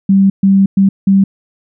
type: tone bursts at uneven times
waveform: sine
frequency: 194.9 Hz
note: G3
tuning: 10 cents flat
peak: -5 dBFS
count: 4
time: 0.09-0.3 / 0.43-0.66 / 0.77-0.89 / 1.07-1.24 s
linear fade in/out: 5 ms
effects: none